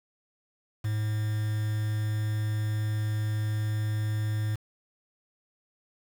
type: tone with quantisation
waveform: triangle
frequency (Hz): 107.3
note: A2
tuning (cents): -43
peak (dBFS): -24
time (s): 0.84-4.56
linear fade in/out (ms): 10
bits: 7
effects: none